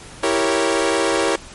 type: chord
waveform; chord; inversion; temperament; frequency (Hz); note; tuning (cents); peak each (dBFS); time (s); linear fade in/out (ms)
sawtooth; E diminished seventh; none; equal; 329.6 / 392 / 466.2 / 554.4; E4 / G4 / Bb4 / Db5; 0 / 0 / 0 / 0; -18; 0.23-1.36; 5
effects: pink hiss -39 dBFS RMS until 1.54 s + MP3 48 kbps